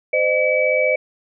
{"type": "tone cluster", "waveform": "sine", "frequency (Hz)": [517, 612, 2289], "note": ["C5", "D#5", "D7"], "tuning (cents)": [-21, -29, -45], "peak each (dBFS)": -19, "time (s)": [0.13, 0.96], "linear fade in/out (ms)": 5, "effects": []}